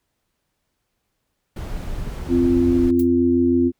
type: noise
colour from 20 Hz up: brown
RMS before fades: -28 dBFS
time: 1.56-2.91 s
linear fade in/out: 5 ms
type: harmonic tone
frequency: 86.3 Hz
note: F2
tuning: 20 cents flat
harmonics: 1 / 3 / 4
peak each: -27 / -16 / -18 dBFS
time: 2.28-3.72 s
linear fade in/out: 50 ms
type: noise with exponential decay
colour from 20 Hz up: violet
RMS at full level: -29 dBFS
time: 2.99-3.08 s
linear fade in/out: 5 ms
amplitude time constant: 18 ms
effects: pink hiss -74 dBFS RMS until 3.79 s